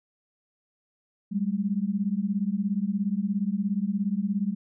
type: beating tone pair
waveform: sine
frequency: 192.4 / 209.4 Hz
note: G3 / G#3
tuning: -32 / +15 cents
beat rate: 17 Hz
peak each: -27 dBFS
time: 1.31-4.55 s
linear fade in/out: 20 ms
effects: none